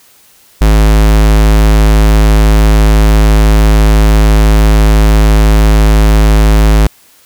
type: tone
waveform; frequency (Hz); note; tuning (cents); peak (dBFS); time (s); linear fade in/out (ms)
square; 53; G#1; +36; -4; 0.61-6.87; 5
effects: white hiss -44 dBFS RMS until 7.25 s